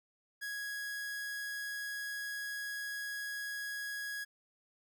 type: tone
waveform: 45% pulse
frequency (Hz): 1661.2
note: G#6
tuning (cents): 0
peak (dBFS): -38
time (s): 0.41-4.25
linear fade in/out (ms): 20
effects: none